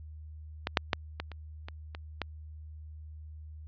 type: clicks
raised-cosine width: 0.3 ms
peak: -14 / -6 / -9 / -18 / -28 / -25 / -25 / -15 dBFS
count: 8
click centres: 0.671 / 0.772 / 0.932 / 1.2 / 1.317 / 1.685 / 1.949 / 2.217 s
effects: added 77 Hz sine -43 dBFS peak until 3.67 s + resampled to 11025 Hz